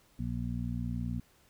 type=harmonic tone; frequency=59.6 Hz; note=A#1; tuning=39 cents sharp; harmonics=1 / 2 / 3 / 4; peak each=-38 / -36 / -39 / -38 dBFS; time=0.19-1.2 s; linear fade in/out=5 ms; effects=pink hiss -65 dBFS RMS until 1.49 s